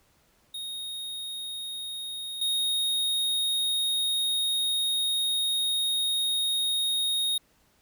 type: tone pair in turn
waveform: square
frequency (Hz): 3729 / 3729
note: A#7 / A#7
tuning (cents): 0 / 0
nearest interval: unison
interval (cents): 0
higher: neither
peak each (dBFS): -34 / -25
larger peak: second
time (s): 0.54-2.41 / 2.41-7.38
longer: second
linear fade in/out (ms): 5
effects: pink hiss -65 dBFS RMS until 7.81 s